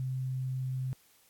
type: tone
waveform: sine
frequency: 130 Hz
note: C3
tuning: 11 cents flat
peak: -31 dBFS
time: 0-0.93 s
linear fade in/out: 0 ms
effects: white hiss -64 dBFS RMS until 1.29 s + AAC 64 kbps